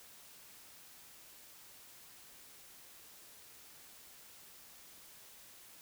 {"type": "silence", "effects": ["white hiss -57 dBFS RMS until 5.81 s"]}